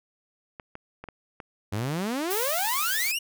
clicks, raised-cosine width 0.5 ms, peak -24 dBFS, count 5, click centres 0.598 / 0.754 / 1.04 / 1.087 / 1.402 s
sawtooth exponential sweep, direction up, 95.3 to 2950 Hz, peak -23 dBFS, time 1.72-3.19 s, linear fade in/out 10 ms
blue noise, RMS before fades -30 dBFS, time 2.3-3.12 s, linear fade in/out 10 ms
effects none

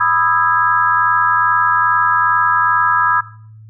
sine chord, E major seventh, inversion second, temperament just, 988.9 / 1236.1 / 1318.5 / 1648.1 Hz, B5 / D#6 / E6 / G#6, +2 / -12 / 0 / -14 cents, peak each -17 dBFS, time 0-3.21 s, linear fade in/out 10 ms, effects noise-tail reverb RT60 0.5 s tail -17 dB re dry + added 109 Hz sine -36 dBFS peak until 3.69 s

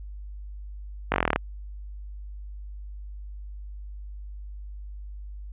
slowing click train, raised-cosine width 0.5 ms, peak -6 dBFS, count 11, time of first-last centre 1.12-1.36 s, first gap 20 ms, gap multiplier 1.04, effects added 50 Hz sine -36 dBFS peak until 5.52 s + resampled to 8000 Hz

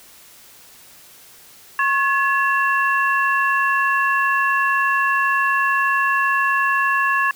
sine tone cluster, 1088 / 1701 / 2716 Hz, C#6 / G#6 / F7, -33 / +41 / -49 cents, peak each -19 / -18 / -26 dBFS, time 1.79-7.31 s, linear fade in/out 2 ms, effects white hiss -46 dBFS RMS until 7.35 s

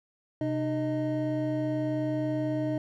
triangle tone cluster, 128.5 / 304.4 / 624 Hz, C3 / D#4 / D#5, -31 / -38 / +5 cents, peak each -31 / -27 / -31 dBFS, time 0.41-2.78 s, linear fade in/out 2 ms, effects none

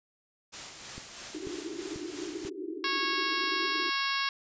white noise with tremolo, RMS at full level -40 dBFS, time 0.52-2.5 s, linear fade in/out 20 ms, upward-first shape sine, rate 3.1 Hz, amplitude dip 40%
click train, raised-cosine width 3 ms, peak -30 dBFS, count 4, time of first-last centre 0.98-2.451 s, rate 2.04 Hz
pink band-pass noise, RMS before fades -39 dBFS, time 1.34-3.9 s, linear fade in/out 5 ms, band 300 to 400 Hz, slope 96 dB/octave
harmonic tone, 550 Hz, C#5, 14 cents flat, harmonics 2 / 3 / 4 / 5 / 6 / 7 / 8 / 9 / 10, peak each -33 / -35 / -36 / -37 / -38 / -38 / -39 / -40 / -40 dBFS, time 2.84-4.29 s, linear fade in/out 2 ms
effects resampled to 16000 Hz

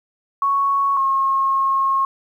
sine tone pair in turn, 1108.7 / 1082.1 Hz, C#6 / C#6, 0 / -42 cents, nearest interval unison, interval 42 cents, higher first, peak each -15 dBFS, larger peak neither, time 0.42-0.97 / 0.97-2.05 s, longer second, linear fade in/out 2 ms, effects 9-bit

